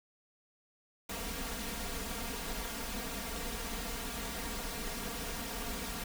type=noise with comb filter; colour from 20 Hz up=pink; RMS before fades=-39 dBFS; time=1.09-6.04 s; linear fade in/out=5 ms; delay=4.3 ms; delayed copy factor=+0.95; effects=none